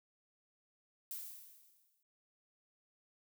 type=noise with exponential decay; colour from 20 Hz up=violet; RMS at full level=-42 dBFS; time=1.11-2.03 s; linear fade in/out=1 ms; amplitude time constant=200 ms; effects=none